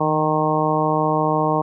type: harmonic tone with a mistuned harmonic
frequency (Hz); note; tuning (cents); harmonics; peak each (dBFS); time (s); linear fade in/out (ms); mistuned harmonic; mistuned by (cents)
154.3; D#3; -14; 1 / 2 / 3 / 4 / 5 / 6 / 7; -24 / -24 / -24 / -24 / -24 / -24 / -24; 0-1.62; 10; 1; +35
effects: none